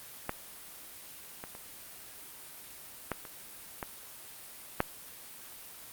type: clicks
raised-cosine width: 0.5 ms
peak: -16 / -24 / -29 / -16 / -30 / -20 / -9 dBFS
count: 7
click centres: 0.294 / 1.439 / 1.551 / 3.117 / 3.252 / 3.828 / 4.804 s
effects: white hiss -48 dBFS RMS until 5.92 s + Opus 32 kbps